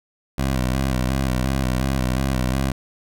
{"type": "tone with vibrato", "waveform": "15% pulse", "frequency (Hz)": 64.9, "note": "C2", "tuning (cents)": -13, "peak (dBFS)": -13, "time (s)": [0.38, 2.72], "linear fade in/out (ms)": 5, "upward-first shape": "square", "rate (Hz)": 2.8, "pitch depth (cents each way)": 54, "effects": []}